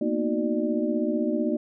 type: tone cluster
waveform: sine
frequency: 230.4 / 246.1 / 310.3 / 367.9 / 595 Hz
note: A#3 / B3 / D#4 / F#4 / D5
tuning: -20 / -6 / -5 / -10 / +22 cents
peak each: -28 / -30 / -27 / -31 / -31 dBFS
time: 0.01-1.57 s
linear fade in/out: 5 ms
effects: none

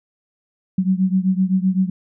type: beating tone pair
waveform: sine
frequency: 185 / 192.8 Hz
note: F#3 / G3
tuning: 0 / -28 cents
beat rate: 7.8 Hz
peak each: -17 / -19 dBFS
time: 0.78-1.9 s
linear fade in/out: 5 ms
effects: none

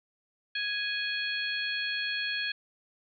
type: harmonic tone with a mistuned harmonic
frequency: 830.6 Hz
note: G#5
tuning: in tune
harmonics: 2 / 3 / 4 / 5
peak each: -33 / -35 / -36 / -37 dBFS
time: 0.55-2.52 s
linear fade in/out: 5 ms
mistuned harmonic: 5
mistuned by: +65 cents
effects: none

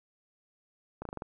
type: slowing click train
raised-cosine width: 1 ms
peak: -24 dBFS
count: 6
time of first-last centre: 1.02-1.221 s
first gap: 33 ms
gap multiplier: 1.1
effects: none

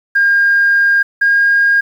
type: tone pair in turn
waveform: sine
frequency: 1612 / 1622.3 Hz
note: G6 / G#6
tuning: +48 / -41 cents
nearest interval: unison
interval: 11 cents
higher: second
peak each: -7 dBFS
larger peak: neither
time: 0.15-1.03 / 1.21-1.81 s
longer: first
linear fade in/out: 10 ms
effects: tanh soft clip ceiling -3 dBFS + 7-bit

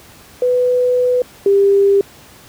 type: tone pair in turn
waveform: sine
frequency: 497.4 / 397.6 Hz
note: B4 / G4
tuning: +12 / +25 cents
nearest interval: major third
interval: 387 cents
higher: first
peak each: -11 / -8 dBFS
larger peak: second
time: 0.42-1.22 / 1.46-2.01 s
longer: first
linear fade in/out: 2 ms
effects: pink hiss -42 dBFS RMS until 2.48 s + high-pass 60 Hz 12 dB/octave

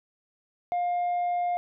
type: tone with tanh clipping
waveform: sine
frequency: 707 Hz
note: F5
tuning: 21 cents sharp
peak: -25 dBFS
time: 0.72-1.57 s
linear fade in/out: 0 ms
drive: 2 dB
effects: none

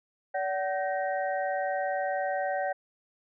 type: tone cluster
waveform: sine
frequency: 574 / 754 / 1552 / 1871 Hz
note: D5 / F#5 / G6 / A#6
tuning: -40 / +32 / -18 / +6 cents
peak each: -31 / -30 / -38 / -39 dBFS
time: 0.34-2.73 s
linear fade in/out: 10 ms
effects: none

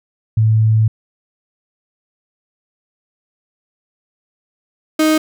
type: tone pair in turn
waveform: sine / 35% pulse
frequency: 110 / 311.9 Hz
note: A2 / D#4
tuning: 0 / +4 cents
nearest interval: octave + tritone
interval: 1804 cents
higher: second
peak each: -9 dBFS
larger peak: neither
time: 0.37-0.88 / 4.99-5.18 s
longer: first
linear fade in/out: 5 ms
effects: none

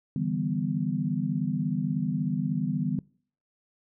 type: chord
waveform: sine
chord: E minor seventh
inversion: third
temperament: equal with one note detuned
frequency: 146.83 / 163.39 / 196 / 246.9 Hz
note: D3 / E3 / G3 / B3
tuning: 0 / -15 / 0 / 0 cents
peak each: -31 dBFS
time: 0.16-2.99 s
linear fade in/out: 2 ms
effects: noise-tail reverb RT60 0.5 s tail -24 dB re dry

